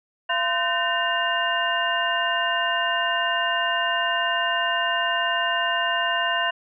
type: tone cluster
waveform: sine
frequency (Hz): 683 / 1026 / 1529 / 1810 / 2811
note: F5 / C6 / G6 / A6 / F7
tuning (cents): -39 / -34 / -44 / +48 / +11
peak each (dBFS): -27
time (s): 0.29-6.51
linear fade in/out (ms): 10
effects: none